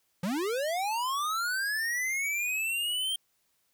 square linear sweep, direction up, 164.81 to 3177 Hz, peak -29 dBFS, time 0.23-3.16 s, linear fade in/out 5 ms, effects white hiss -73 dBFS RMS until 3.73 s

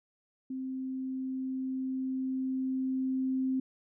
sine tone with level ramp, 261.6 Hz, C4, in tune, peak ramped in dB -34 to -27 dBFS, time 0.5-3.6 s, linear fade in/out 5 ms, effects none

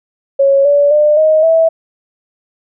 sine tone with pitch steps, 551 / 574.7 / 599.5 / 625.3 / 652.2 Hz, C#5 / D5 / D5 / D#5 / E5, -11 / -38 / +36 / +8 / -19 cents, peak -6 dBFS, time 0.39-1.69 s, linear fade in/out 10 ms, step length 260 ms, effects none

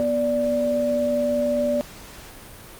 sine tone pair together, 244.1 / 585 Hz, B3 / D5, -20 / -7 cents, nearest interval octave + minor third, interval 1513 cents, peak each -25 / -20 dBFS, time 0-1.81 s, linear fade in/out 0 ms, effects pink hiss -42 dBFS RMS until 2.79 s + Opus 32 kbps

